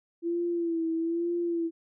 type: tone with vibrato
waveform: sine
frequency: 335.8 Hz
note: E4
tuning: 32 cents sharp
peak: -26 dBFS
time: 0.22-1.71 s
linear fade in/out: 50 ms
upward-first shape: sine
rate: 1.1 Hz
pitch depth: 51 cents each way
effects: none